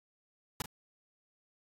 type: noise with echo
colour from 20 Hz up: pink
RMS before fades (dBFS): -35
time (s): 0.6-0.62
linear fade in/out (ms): 2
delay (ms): 39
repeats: 1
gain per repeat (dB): -10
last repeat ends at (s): 0.659
effects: AAC 64 kbps